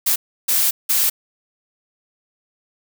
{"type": "noise bursts at uneven times", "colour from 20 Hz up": "blue", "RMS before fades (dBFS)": -17, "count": 3, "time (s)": [[0.06, 0.16], [0.48, 0.71], [0.89, 1.1]], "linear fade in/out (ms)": 10, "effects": []}